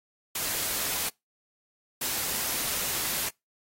white noise bursts at uneven times, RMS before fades -30 dBFS, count 2, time 0.35-1.09 / 2.01-3.29 s, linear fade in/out 5 ms, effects noise-tail reverb RT60 0.2 s tail -25 dB re dry + AAC 48 kbps

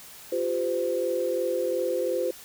sine chord, F suspended second, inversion none, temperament equal with one note detuned, 349.2 / 392 / 513.1 Hz, F4 / G4 / C5, 0 / 0 / -34 cents, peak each -30 / -31 / -26 dBFS, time 0.32-2.31 s, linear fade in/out 5 ms, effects white hiss -46 dBFS RMS until 2.44 s

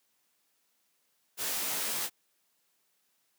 white noise with comb filter, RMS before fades -33 dBFS, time 1.37-2.1 s, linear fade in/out 50 ms, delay 15 ms, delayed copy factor -0.95, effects white hiss -74 dBFS RMS until 3.38 s + high-pass 150 Hz 12 dB/octave

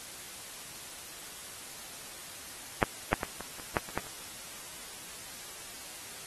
clicks, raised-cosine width 0.5 ms, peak -7 / -8 / -17 / -24 / -27 / -11 / -27 / -15 / -30 dBFS, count 9, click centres 2.828 / 3.13 / 3.232 / 3.407 / 3.598 / 3.768 / 3.889 / 3.976 / 4.068 s, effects white hiss -45 dBFS RMS until 6.26 s + AAC 32 kbps

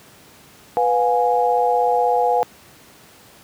sine chord, F diminished, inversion second, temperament equal with one note detuned, 493.9 / 714.4 / 830.6 Hz, Cb5 / F5 / Ab5, 0 / +39 / 0 cents, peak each -19 dBFS, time 0.77-2.43 s, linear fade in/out 0 ms, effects pink hiss -47 dBFS RMS until 3.43 s + high-pass 100 Hz 12 dB/octave

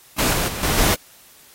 pink noise with level steps, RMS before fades -19 / -22 / -29 / -21 / -18 dBFS, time 0.18-0.95 s, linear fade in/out 10 ms, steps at 0.33 / 0.48 / 0.63 / 0.78 s, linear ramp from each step 2 ms, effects white hiss -49 dBFS RMS until 1.54 s + AAC 48 kbps

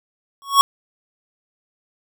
square tone with exponential growth, 1108.7 Hz, C#6, in tune, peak -5 dBFS, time 0.42-0.61 s, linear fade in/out 0 ms, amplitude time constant 40 ms, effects none

